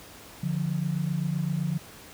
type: tone pair together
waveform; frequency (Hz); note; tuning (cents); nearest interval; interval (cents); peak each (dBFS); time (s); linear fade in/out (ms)
sine; 146.83 / 174.61; D3 / F3; 0 / 0; minor third; 300; -28; 0.43-1.78; 5
effects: pink hiss -47 dBFS RMS until 2.13 s + high-pass 60 Hz 12 dB/octave